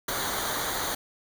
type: noise with comb filter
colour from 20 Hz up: pink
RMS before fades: -30 dBFS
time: 0.08-0.95 s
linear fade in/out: 5 ms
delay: 0.38 ms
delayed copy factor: -0.75
effects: none